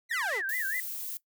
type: exponential sweep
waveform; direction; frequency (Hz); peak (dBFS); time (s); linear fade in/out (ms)
sawtooth; down; 2100 to 329.6; -29; 0.09-0.42; 50
type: tone with vibrato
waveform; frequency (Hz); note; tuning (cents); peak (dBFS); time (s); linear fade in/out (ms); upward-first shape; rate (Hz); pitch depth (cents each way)
sine; 1774; A6; +14; -30; 0.11-0.8; 2; sine; 4.9; 230
type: noise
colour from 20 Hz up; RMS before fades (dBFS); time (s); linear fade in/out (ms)
violet; -37; 0.49-1.17; 0
effects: noise-tail reverb RT60 0.1 s tail -19 dB re dry